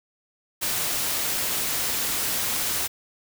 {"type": "noise", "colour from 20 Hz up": "white", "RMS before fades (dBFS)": -26, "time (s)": [0.61, 2.88], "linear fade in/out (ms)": 20, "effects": []}